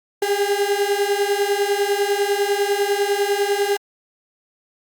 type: beating tone pair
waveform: 35% pulse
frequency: 399.3 / 409.3 Hz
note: G4 / G#4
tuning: +32 / -25 cents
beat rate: 10 Hz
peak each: -19 dBFS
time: 0.22-3.77 s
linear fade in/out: 5 ms
effects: Opus 48 kbps